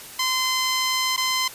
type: tone with dropouts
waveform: 10% pulse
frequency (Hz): 1032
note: C6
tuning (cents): -24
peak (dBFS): -12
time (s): 0.19-1.48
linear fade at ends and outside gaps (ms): 5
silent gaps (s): 1.164-1.176
effects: white hiss -40 dBFS RMS until 1.54 s + resampled to 32000 Hz